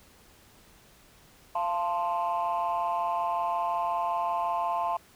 sine chord, F major, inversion none, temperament equal with one note detuned, 688 / 880 / 1046.5 Hz, F5 / A5 / C6, -26 / 0 / 0 cents, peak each -29 dBFS, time 1.55-4.97 s, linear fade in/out 5 ms, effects tanh soft clip ceiling -21 dBFS + pink hiss -57 dBFS RMS until 5.15 s

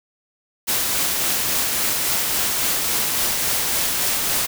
white noise with tremolo, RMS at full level -20 dBFS, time 0.67-4.47 s, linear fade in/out 20 ms, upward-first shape triangle, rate 3.6 Hz, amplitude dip 25%, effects none

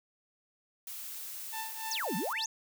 blue noise, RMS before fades -42 dBFS, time 0.87-2.33 s, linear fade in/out 2 ms
sawtooth tone with tremolo, 888 Hz, A5, 16 cents sharp, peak -32 dBFS, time 1.52-2.46 s, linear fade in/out 20 ms, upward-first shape triangle, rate 3.5 Hz, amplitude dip 95%
sine exponential two-way sweep, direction down then up, 6930 to 163.8 to 6930 Hz, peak -32 dBFS, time 1.91-2.46 s, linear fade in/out 2 ms, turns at 2.16 s
effects none

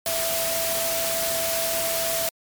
sine tone in noise, 663 Hz, E5, 10 cents sharp, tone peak -27 dBFS, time 0.06-2.29 s, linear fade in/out 2 ms, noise white, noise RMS -26 dBFS, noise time 0.06-2.29 s, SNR -4 dB, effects MP3 96 kbps

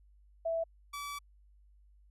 sine / sawtooth tone pair in turn, 659.3 / 1150 Hz, E5 / D6, 0 / -37 cents, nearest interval minor seventh, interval 963 cents, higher second, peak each -30 / -35 dBFS, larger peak first, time 0.45-0.64 / 0.93-1.19 s, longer second, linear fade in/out 10 ms, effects added 50 Hz sine -59 dBFS peak until 2.1 s + resampled to 32000 Hz

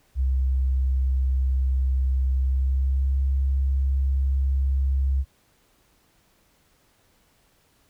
sine tone with pitch glide, 65.41 to 67.33 Hz, C2 to C#2, 0 to -50 cents, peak -19 dBFS, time 0.15-5.25 s, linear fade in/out 50 ms, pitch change +50 cents, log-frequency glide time 2.37-3.18 s, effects pink hiss -63 dBFS RMS until 7.89 s

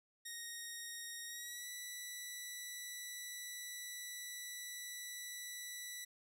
10% pulse tone with pitch glide, 1867 to 1965.5 Hz, A#6 to B6, +2 to -9 cents, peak -36 dBFS, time 0.25-6.05 s, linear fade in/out 10 ms, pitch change +89 cents, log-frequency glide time 1.26-1.68 s, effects none

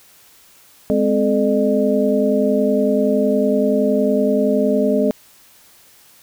sine tone cluster, 207.6 / 258.3 / 432.6 / 605 Hz, G#3 / C4 / A4 / D#5, 0 / -22 / -29 / -49 cents, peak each -19 dBFS, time 0.9-5.11 s, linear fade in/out 0 ms, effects white hiss -49 dBFS RMS until 6.22 s

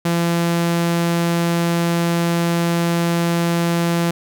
sawtooth tone, 170 Hz, F3, 46 cents flat, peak -12 dBFS, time 0.05-4.11 s, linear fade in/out 5 ms, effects none

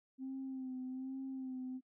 sine tone with vibrato, 261.3 Hz, C4, 2 cents flat, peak -39 dBFS, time 0.18-1.81 s, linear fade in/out 50 ms, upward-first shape sine, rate 1.2 Hz, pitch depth 36 cents each way, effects noise-tail reverb RT60 0.1 s tail -26 dB re dry + tanh soft clip ceiling -36 dBFS

